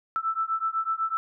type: beating tone pair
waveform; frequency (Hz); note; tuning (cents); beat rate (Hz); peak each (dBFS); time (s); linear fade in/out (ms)
sine; 1318.5 / 1326.5; E6 / E6; 0 / +10; 8; -28; 0.16-1.17; 0
effects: none